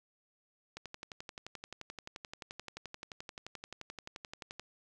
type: click train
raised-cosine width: 0.2 ms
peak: -26 dBFS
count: 45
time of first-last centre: 0.77-4.596 s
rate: 11.5 Hz
effects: none